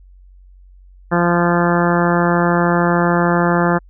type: harmonic tone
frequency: 173.2 Hz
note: F3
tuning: 14 cents flat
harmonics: 1 / 2 / 3 / 4 / 5 / 6 / 7 / 8 / 9 / 10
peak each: -16 / -19 / -21 / -22 / -23 / -24 / -24 / -25 / -26 / -26 dBFS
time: 1.11-3.79 s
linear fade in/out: 20 ms
effects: added 46 Hz sine -41 dBFS peak until 3.89 s